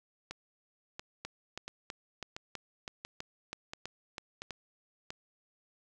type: two click trains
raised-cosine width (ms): 0.2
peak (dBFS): -22 / -23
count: 11 / 8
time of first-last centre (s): 1.25-4.507 / 0.31-5.105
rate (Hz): 3.07 / 1.46
effects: none